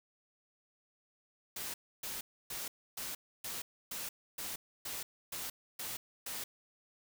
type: noise bursts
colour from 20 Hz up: white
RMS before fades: -41 dBFS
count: 11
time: 1.56-6.44 s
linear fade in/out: 5 ms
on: 180 ms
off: 290 ms
effects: none